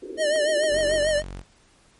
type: band-pass noise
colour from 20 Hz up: pink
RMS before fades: -36 dBFS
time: 0.02-1.07 s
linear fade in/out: 10 ms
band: 310 to 430 Hz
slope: 48 dB/octave
type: tone with vibrato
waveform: square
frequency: 607 Hz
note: D#5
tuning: 43 cents flat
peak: -20 dBFS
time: 0.17-1.23 s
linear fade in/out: 50 ms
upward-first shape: triangle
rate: 6.8 Hz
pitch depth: 85 cents each way
type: click train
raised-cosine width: 0.5 ms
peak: -27 dBFS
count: 4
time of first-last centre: 0.36-1.186 s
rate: 3.63 Hz
type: tone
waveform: sawtooth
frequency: 46.25 Hz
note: F#1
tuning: in tune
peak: -30 dBFS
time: 0.69-1.44 s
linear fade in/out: 50 ms
effects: pink hiss -58 dBFS RMS until 1.99 s + MP3 48 kbps